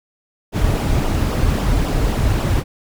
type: noise with flanger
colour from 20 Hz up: brown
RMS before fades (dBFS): -17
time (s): 0.52-2.64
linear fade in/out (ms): 50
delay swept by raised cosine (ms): 0.46 to 5.86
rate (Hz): 3.7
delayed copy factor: -0.6
effects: none